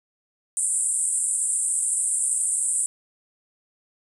white band-pass noise, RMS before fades -24 dBFS, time 0.57-2.86 s, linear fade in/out 0 ms, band 7900 to 9600 Hz, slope 96 dB/octave, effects none

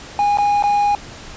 triangle tone with dropouts, 820 Hz, G#5, 22 cents flat, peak -11 dBFS, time 0.19-0.95 s, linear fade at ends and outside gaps 1 ms, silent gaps 0.373-0.385 / 0.625-0.638 s, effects pink hiss -36 dBFS RMS until 1.36 s + resampled to 16000 Hz

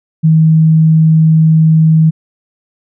sine tone, 159.2 Hz, D#3, 40 cents sharp, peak -4 dBFS, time 0.23-2.11 s, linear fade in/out 20 ms, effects none

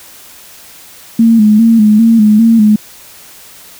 sine tone with vibrato, 220 Hz, A3, in tune, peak -3 dBFS, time 1.19-2.76 s, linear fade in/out 5 ms, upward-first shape square, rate 2.5 Hz, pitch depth 64 cents each way, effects white hiss -36 dBFS RMS until 3.79 s

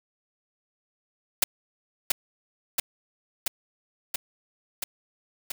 white noise with echo, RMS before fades -20 dBFS, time 1.42-1.44 s, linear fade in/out 5 ms, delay 680 ms, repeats 6, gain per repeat -2 dB, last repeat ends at 5.52 s, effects none

